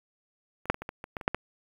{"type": "clicks", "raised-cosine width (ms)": 0.5, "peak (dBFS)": [-29, -6, -23, -22, -20, -23, -18, -24, -8, -14], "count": 10, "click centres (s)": [0.656, 0.7, 0.744, 0.82, 0.891, 1.041, 1.168, 1.212, 1.279, 1.346], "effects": ["8-bit"]}